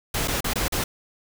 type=noise with dropouts; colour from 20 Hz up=pink; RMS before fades=-25 dBFS; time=0.14-0.84 s; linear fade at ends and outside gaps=5 ms; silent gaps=0.276-0.281 / 0.407-0.443 / 0.535-0.556 / 0.682-0.722 s; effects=none